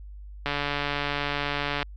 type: click train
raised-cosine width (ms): 0.3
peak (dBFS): -11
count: 198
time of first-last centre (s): 0.46-1.828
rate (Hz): 144
effects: added 50 Hz sine -39 dBFS peak until 1.96 s + low-pass 5000 Hz 12 dB/octave